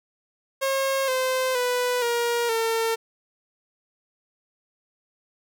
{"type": "tone with pitch steps", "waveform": "sawtooth", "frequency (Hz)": [540, 516.8, 494.6, 473.4, 453], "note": ["C#5", "C5", "B4", "A#4", "A#4"], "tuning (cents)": [-45, -21, 3, 27, -50], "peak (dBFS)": -18, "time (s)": [0.61, 2.96], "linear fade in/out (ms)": 20, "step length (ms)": 470, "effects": []}